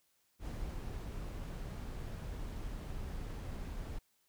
brown noise with ADSR envelope, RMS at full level -40 dBFS, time 0.39-3.99 s, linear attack 72 ms, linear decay 300 ms, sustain -2 dB, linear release 9 ms, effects white hiss -75 dBFS RMS until 4.28 s

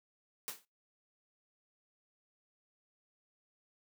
white noise with exponential decay, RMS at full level -37 dBFS, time 0.48-0.65 s, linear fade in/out 0 ms, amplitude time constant 36 ms, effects noise-tail reverb RT60 0.2 s tail -19 dB re dry + high-pass 200 Hz 12 dB/octave

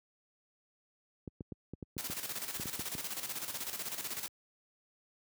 clicks, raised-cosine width 3 ms, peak -28 dBFS, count 11, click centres 1.277 / 1.408 / 1.522 / 1.736 / 1.827 / 1.967 / 2.1 / 2.598 / 2.657 / 2.795 / 2.951 s
white noise with tremolo, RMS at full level -38 dBFS, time 1.98-4.28 s, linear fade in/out 0 ms, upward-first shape square, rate 16 Hz, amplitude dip 60%
effects high-pass 80 Hz 12 dB/octave

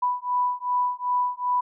sine beating tone pair, 987.8 / 990.4 Hz, B5 / B5, 0 / +5 cents, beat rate 2.6 Hz, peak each -25 dBFS, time 0.02-1.61 s, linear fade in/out 10 ms, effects none

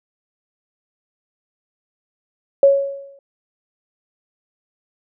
sine tone with exponential decay, 554.4 Hz, C#5, in tune, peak -5 dBFS, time 2.63-3.19 s, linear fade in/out 2 ms, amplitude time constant 120 ms, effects none

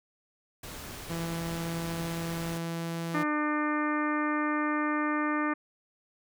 pink noise, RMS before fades -42 dBFS, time 0.63-2.58 s, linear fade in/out 5 ms
sawtooth tone, 166.9 Hz, E3, 22 cents sharp, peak -28 dBFS, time 1.09-3.24 s, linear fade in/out 20 ms
harmonic tone, 300 Hz, D4, 37 cents sharp, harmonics 1 / 2 / 3 / 4 / 5 / 6 / 7 / 8, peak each -29 / -38 / -38 / -32 / -39 / -36 / -41 / -45 dBFS, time 3.14-5.54 s, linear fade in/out 10 ms
effects none

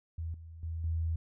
sine tone with level steps, 81.9 Hz, E2, 11 cents flat, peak -34 / -45 / -34 / -29 dBFS, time 0.18-1.16 s, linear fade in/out 5 ms, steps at 0.34 / 0.63 / 0.84 s, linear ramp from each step 2 ms, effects none

